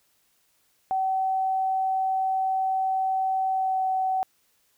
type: tone with pitch glide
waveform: sine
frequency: 762 to 756.7 Hz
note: G5 to F#5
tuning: -49 to +39 cents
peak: -22 dBFS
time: 0.91-4.23 s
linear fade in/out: 0 ms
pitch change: -12 cents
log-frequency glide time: 3.5-3.84 s
effects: white hiss -67 dBFS RMS until 4.77 s